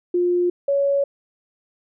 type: tone pair in turn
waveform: sine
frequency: 353.8 / 559.8 Hz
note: F4 / C#5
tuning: +23 / +17 cents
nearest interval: minor sixth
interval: 794 cents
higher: second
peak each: -16 dBFS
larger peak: neither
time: 0.14-0.5 / 0.68-1.04 s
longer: neither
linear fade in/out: 5 ms
effects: none